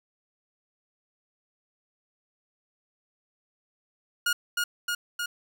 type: tone with echo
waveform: sawtooth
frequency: 1432 Hz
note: F6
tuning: 43 cents sharp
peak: -19 dBFS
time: 4.26-4.33 s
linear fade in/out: 5 ms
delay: 310 ms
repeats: 3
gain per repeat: -2 dB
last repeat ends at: 5.26 s
effects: none